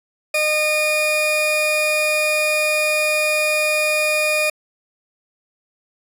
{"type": "tone pair together", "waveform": "40% pulse", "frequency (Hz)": [611, 2444], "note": ["D#5", "D#7"], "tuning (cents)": [-32, -32], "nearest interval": "2 octaves", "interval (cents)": 2400, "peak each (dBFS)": -19, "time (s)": [0.34, 4.5], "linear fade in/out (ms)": 5, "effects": ["resampled to 32000 Hz"]}